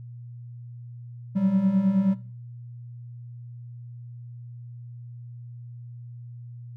triangle beating tone pair, 185.4 / 194.9 Hz, F#3 / G3, +4 / -10 cents, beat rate 9.5 Hz, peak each -23 / -19 dBFS, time 1.35-2.15 s, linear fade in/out 20 ms, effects noise-tail reverb RT60 0.5 s tail -19 dB re dry + added 120 Hz sine -38 dBFS peak until 6.76 s

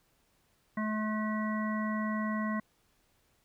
harmonic tone, 215 Hz, A3, 40 cents flat, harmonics 1 / 3 / 5 / 7 / 9, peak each -31 / -41 / -38 / -46 / -40 dBFS, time 0.77-2.6 s, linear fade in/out 5 ms, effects pink hiss -71 dBFS RMS until 3.44 s

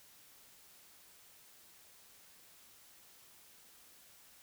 silence, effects white hiss -61 dBFS RMS until 4.42 s

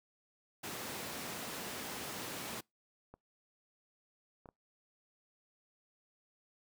pink high-pass noise, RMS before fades -43 dBFS, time 0.63-2.61 s, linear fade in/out 10 ms, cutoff 180 Hz, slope 12 dB/octave
clicks, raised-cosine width 1 ms, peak -38 dBFS, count 3, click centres 3.14 / 4.458 / 4.489 s
effects noise-tail reverb RT60 0.2 s tail -26 dB re dry

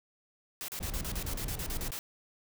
white noise bursts, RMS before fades -39 dBFS, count 13, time 0.61-1.99 s, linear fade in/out 0 ms, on 72 ms, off 37 ms
brown noise, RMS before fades -37 dBFS, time 0.8-1.91 s, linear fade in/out 10 ms
effects none

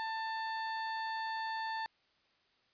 30% pulse tone, 890 Hz, A5, 20 cents sharp, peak -33 dBFS, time 0-1.86 s, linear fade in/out 0 ms, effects white hiss -72 dBFS RMS until 2.73 s + resampled to 11025 Hz

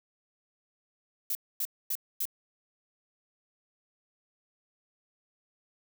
violet noise bursts, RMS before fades -31 dBFS, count 4, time 1.3-2.254 s, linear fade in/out 2 ms, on 51 ms, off 250 ms, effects none

